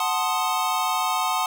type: chord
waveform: square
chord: F# diminished seventh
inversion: none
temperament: equal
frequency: 740 / 880 / 1046.5 / 1244.5 Hz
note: F#5 / A5 / C6 / Eb6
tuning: 0 / 0 / 0 / 0 cents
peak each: -28 dBFS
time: 0-1.46 s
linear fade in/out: 2 ms
effects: none